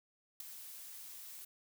blue noise with ADSR envelope, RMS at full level -39 dBFS, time 0.4-1.45 s, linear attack 4 ms, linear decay 7 ms, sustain -11 dB, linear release 7 ms, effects none

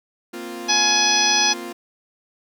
sawtooth chord, Bb suspended second, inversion none, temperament equal, 233.1 / 261.6 / 349.2 Hz, Bb3 / C4 / F4, 0 / 0 / 0 cents, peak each -32 / -33 / -28 dBFS, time 0.33-1.73 s, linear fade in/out 10 ms
harmonic tone, 841 Hz, G#5, 22 cents sharp, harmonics 1 / 2 / 3 / 4 / 5 / 6 / 7, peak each -23 / -26 / -23 / -24 / -26 / -21 / -21 dBFS, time 0.68-1.54 s, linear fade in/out 20 ms
effects none

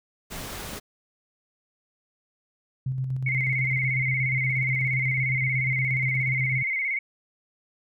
pink noise, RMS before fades -36 dBFS, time 0.3-0.8 s, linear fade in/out 20 ms
sine tone with tremolo, 130.81 Hz, C3, in tune, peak -24 dBFS, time 2.86-6.63 s, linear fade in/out 5 ms, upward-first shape square, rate 8.2 Hz, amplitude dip 35%
sine tone with vibrato, 2148 Hz, C7, 45 cents sharp, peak -24 dBFS, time 3.26-6.99 s, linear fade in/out 5 ms, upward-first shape square, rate 17 Hz, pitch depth 55 cents each way
effects none

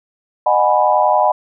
sine chord, G# minor seventh, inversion second, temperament equal with one note detuned, 612.6 / 740 / 830.6 / 987.8 Hz, D#5 / F#5 / G#5 / B5, -27 / 0 / 0 / 0 cents, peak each -16 dBFS, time 0.46-1.32 s, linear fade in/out 5 ms, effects none

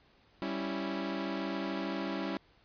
sawtooth chord, C# diminished, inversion second, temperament equal, 196 / 277.2 / 329.6 Hz, G3 / C#4 / E4, 0 / 0 / 0 cents, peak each -34 dBFS, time 0.42-2.37 s, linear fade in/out 0 ms, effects pink hiss -65 dBFS RMS until 2.64 s + resampled to 11025 Hz

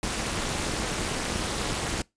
pink noise with amplitude modulation, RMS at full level -25 dBFS, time 0.03-2.02 s, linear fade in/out 2 ms, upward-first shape sine, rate 269 Hz, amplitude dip 100%, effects noise-tail reverb RT60 0.2 s tail -24 dB re dry + resampled to 22050 Hz

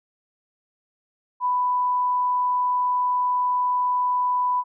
sine tone, 993 Hz, B5, 9 cents sharp, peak -19 dBFS, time 1.4-4.64 s, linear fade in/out 50 ms, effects none

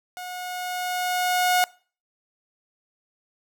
sawtooth tone with level ramp, 725 Hz, F#5, 35 cents flat, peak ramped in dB -30 to -13 dBFS, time 0.17-1.64 s, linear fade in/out 0 ms, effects noise-tail reverb RT60 0.4 s tail -23 dB re dry

